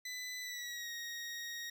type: tone with pitch glide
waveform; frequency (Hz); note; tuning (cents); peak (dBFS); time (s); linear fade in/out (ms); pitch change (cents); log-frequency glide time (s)
20% pulse; 2000 to 1876.9; B6 to A#6; +21 to +11; -36; 0.05-1.7; 5; -110; 0.4-0.9
effects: none